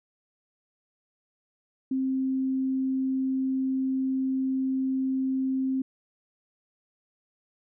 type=tone; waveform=sine; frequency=263.7 Hz; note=C4; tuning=14 cents sharp; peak=-24 dBFS; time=1.91-5.82 s; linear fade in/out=5 ms; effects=none